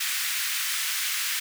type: high-pass noise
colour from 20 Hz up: pink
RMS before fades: -28 dBFS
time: 0-1.4 s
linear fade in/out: 10 ms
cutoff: 1600 Hz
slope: 24 dB/octave
effects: none